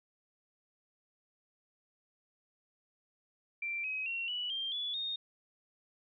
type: tone with pitch steps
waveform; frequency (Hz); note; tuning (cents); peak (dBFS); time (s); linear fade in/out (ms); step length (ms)
sine; 2354 / 2538 / 2735 / 2949 / 3179 / 3427 / 3694; D7 / D#7 / F7 / F#7 / G7 / A7 / A#7; +3 / +34 / -37 / -6 / +24 / -46 / -16; -34; 3.62-5.16; 5; 220
effects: none